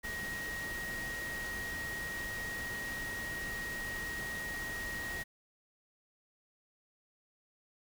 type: tone in noise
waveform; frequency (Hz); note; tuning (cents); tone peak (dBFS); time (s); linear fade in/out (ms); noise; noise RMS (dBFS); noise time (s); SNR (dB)
sine; 1885; A#6; +19; -38; 0.03-5.24; 20; pink; -44; 0.03-5.24; +3
effects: none